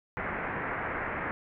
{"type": "low-pass noise", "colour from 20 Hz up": "white", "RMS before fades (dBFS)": -34, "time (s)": [0.17, 1.31], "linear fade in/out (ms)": 0, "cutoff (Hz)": 2100, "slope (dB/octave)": 48, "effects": []}